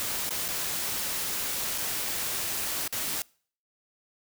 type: noise with dropouts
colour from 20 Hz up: white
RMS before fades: -31 dBFS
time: 0-3.22 s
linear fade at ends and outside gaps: 0 ms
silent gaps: 0.292-0.307 / 0.481-0.486 / 1.778-1.783 / 2.877-2.926 s
effects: noise-tail reverb RT60 0.5 s tail -25 dB re dry